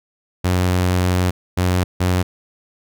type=tone bursts at uneven times; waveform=sawtooth; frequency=90.7 Hz; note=F#2; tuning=34 cents flat; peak=-11 dBFS; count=3; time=0.44-1.31 / 1.57-1.84 / 2-2.23 s; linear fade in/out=10 ms; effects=none